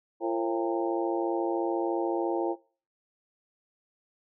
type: harmonic tone with a mistuned harmonic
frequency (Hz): 114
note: A#2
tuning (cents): -38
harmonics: 3 / 4 / 5 / 6 / 7 / 8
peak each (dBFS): -29 / -34 / -33 / -38 / -35 / -37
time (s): 0.2-2.56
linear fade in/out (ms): 50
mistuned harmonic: 5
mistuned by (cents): -96
effects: noise-tail reverb RT60 0.4 s tail -21 dB re dry